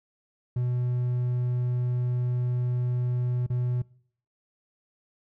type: tone with dropouts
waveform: triangle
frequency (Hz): 123.47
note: B2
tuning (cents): 0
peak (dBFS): -22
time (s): 0.56-3.82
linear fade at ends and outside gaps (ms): 5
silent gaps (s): 3.465-3.5
effects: noise-tail reverb RT60 0.6 s tail -23 dB re dry